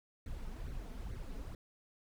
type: noise with flanger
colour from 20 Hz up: brown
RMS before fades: -43 dBFS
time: 0.26-1.55 s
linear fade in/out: 2 ms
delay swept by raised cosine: 0.48 to 4.68 ms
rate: 2.3 Hz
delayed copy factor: +0.7
effects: none